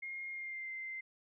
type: tone with pitch glide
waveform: sine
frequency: 2136 to 2081 Hz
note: C7 to C7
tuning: +35 to -10 cents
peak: -40 dBFS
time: 0.02-1.01 s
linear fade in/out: 10 ms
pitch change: -45 cents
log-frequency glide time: 0.3-0.71 s
effects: none